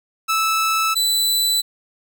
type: tone pair in turn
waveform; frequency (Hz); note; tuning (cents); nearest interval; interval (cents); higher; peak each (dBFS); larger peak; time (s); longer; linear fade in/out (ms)
sawtooth; 1311 / 3986; E6 / B7; -10 / +15; octave + perfect fifth; 1925; second; -13; neither; 0.28-0.95 / 0.95-1.62; neither; 20
effects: none